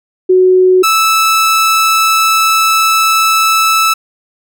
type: tone pair in turn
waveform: sine / sawtooth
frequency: 370 / 1312.1 Hz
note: F#4 / E6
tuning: 0 / -8 cents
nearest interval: octave + minor seventh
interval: 2192 cents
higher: second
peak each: -4 dBFS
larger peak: neither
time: 0.29-0.83 / 0.83-3.94 s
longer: second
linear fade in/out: 10 ms
effects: none